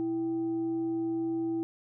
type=tone with frequency modulation; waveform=sine; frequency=329.6 Hz; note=E4; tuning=in tune; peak=-28 dBFS; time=0-1.63 s; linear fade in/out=0 ms; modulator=451 Hz; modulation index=0.24; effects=none